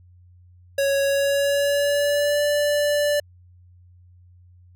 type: tone with pitch glide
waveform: square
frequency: 554.4 to 585.3 Hz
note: C#5 to D5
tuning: 0 to -6 cents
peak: -19 dBFS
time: 0.78-3.2 s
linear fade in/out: 5 ms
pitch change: +94 cents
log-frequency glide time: 1.03-2.43 s
effects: added 89 Hz sine -48 dBFS peak until 4.75 s